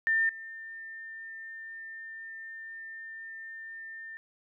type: tone with level steps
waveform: sine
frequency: 1801 Hz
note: A6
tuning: 40 cents sharp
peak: -23 / -40 dBFS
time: 0.07-4.17 s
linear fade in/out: 0 ms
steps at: 0.29 s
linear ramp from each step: 2 ms
effects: none